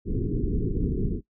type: low-pass noise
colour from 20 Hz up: pink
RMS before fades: -26 dBFS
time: 0.05-1.21 s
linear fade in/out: 50 ms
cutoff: 440 Hz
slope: 96 dB/octave
effects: noise-tail reverb RT60 0.1 s tail -19 dB re dry